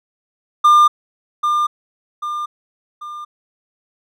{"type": "tone with echo", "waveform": "triangle", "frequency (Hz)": 1200, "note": "D6", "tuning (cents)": 37, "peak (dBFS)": -5, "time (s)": [0.64, 0.88], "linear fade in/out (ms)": 10, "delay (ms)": 790, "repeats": 3, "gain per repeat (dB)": -7, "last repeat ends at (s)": 3.25, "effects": []}